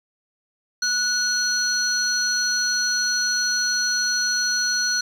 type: tone cluster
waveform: sine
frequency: 1473 / 4263 / 5960 Hz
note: F#6 / C8 / F#8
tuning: -8 / +32 / +12 cents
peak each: -23 dBFS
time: 0.82-5.01 s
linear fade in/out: 5 ms
effects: tanh soft clip ceiling -13 dBFS + 8-bit